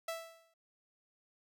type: tone with exponential decay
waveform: sawtooth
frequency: 659.3 Hz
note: E5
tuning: in tune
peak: -31 dBFS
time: 0.08-0.54 s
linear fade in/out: 5 ms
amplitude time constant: 100 ms
effects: none